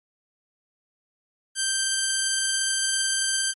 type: tone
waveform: 5% pulse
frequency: 1568 Hz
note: G6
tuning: in tune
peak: -11 dBFS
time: 1.55-3.54 s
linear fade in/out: 50 ms
effects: AAC 32 kbps